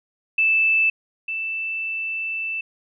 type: tone pair in turn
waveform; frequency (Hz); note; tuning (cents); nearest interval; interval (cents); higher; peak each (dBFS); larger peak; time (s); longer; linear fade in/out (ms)
sine; 2637 / 2651; E7 / E7; 0 / +9; unison; 9; second; -15 / -24; first; 0.38-0.9 / 1.28-2.61; second; 5
effects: none